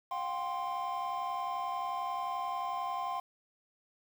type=chord; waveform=triangle; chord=F suspended second; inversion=none; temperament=equal with one note detuned; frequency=712.7 / 784 / 1046.5 Hz; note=F5 / G5 / C6; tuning=+35 / 0 / 0 cents; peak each=-37 / -37 / -34 dBFS; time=0.11-3.2 s; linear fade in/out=5 ms; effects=9-bit